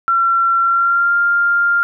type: tone with pitch glide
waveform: sine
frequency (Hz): 1360 to 1398.2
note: F6 to F6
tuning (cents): -46 to +2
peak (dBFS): -11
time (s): 0.08-1.83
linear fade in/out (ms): 0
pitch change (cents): +48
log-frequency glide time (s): 0.6-1.16
effects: none